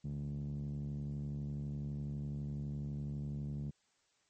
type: tone with low-pass filter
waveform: 5% pulse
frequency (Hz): 72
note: D2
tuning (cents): -34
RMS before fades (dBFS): -40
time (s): 0.04-3.71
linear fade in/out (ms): 10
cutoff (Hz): 170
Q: 4.9
effects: white hiss -75 dBFS RMS until 4.29 s + MP3 32 kbps